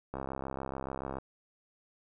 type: click train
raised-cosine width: 1 ms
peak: -23 dBFS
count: 71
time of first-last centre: 0.14-1.185 s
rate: 67 Hz
effects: none